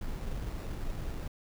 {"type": "noise with sample-and-hold", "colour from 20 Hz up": "brown", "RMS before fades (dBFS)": -36, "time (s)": [0.01, 1.28], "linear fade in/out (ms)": 5, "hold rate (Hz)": 3150, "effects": []}